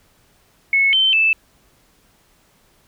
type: tone with pitch steps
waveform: sine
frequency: 2196 / 3092 / 2634 Hz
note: C#7 / G7 / E7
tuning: -17 / -24 / -2 cents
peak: -12 dBFS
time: 0.73-1.33 s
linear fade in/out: 2 ms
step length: 200 ms
effects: pink hiss -57 dBFS RMS until 2.87 s